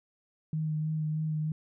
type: tone with vibrato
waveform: sine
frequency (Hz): 155.3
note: D#3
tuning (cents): -3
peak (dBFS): -28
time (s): 0.53-1.52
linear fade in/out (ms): 2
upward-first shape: sine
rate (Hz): 3.2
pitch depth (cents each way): 18
effects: none